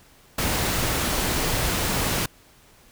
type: noise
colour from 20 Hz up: pink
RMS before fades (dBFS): -24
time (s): 0.38-2.26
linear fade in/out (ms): 5
effects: pink hiss -54 dBFS RMS until 2.91 s